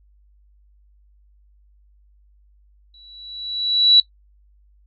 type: tone with exponential growth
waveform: sine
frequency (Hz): 3929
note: B7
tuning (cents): -10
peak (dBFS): -7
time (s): 2.94-4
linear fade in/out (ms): 2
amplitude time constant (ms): 230
effects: noise-tail reverb RT60 0.1 s tail -18 dB re dry + added 50 Hz sine -52 dBFS peak until 4.86 s